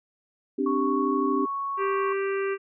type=chord; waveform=sine; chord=C suspended second; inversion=none; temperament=just; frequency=261.6 / 294.3 / 392.4 Hz; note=C4 / D4 / G4; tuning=0 / +4 / +2 cents; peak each=-27 dBFS; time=0.58-1.46 s; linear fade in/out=10 ms
type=tone; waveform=sine; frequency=1108.7 Hz; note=C#6; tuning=in tune; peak=-27 dBFS; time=0.66-2.13 s; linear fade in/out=5 ms
type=harmonic tone; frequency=392 Hz; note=G4; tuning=in tune; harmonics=1 / 3 / 4 / 5 / 6 / 7; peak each=-25 / -35 / -37 / -39 / -41 / -42 dBFS; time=1.77-2.58 s; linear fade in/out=50 ms
effects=none